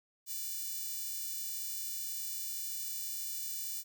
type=tone with high-pass filter; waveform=5% pulse; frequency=587.3 Hz; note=D5; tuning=in tune; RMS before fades=-39 dBFS; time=0.26-3.84 s; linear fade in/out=50 ms; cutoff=11000 Hz; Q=0.53; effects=none